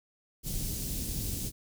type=band-stop noise; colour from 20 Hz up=pink; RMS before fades=-34 dBFS; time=0.43-1.52 s; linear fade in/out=50 ms; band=230 to 6000 Hz; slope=12 dB/octave; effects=none